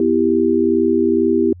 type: chord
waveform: sine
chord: E minor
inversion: second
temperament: equal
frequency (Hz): 246.9 / 329.6 / 392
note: B3 / E4 / G4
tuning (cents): 0 / 0 / 0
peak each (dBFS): -18 / -16 / -16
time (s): 0-1.53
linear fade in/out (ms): 2
effects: added 89 Hz sine -36 dBFS peak until 1.6 s